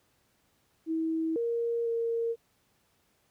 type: tone with pitch steps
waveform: sine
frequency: 322.9 / 467 / 461.8 Hz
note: E4 / A#4 / A#4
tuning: -36 / +3 / -16 cents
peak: -27 dBFS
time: 0.86-2.36 s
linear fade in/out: 50 ms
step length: 500 ms
effects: pink hiss -70 dBFS RMS until 3.3 s + high-pass 60 Hz 12 dB/octave